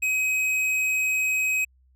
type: tone with tanh clipping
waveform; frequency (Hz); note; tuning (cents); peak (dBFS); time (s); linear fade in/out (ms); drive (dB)
sine; 2532; D#7; +30; -23; 0.02-1.65; 10; 12
effects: added 64 Hz sine -57 dBFS peak until 1.95 s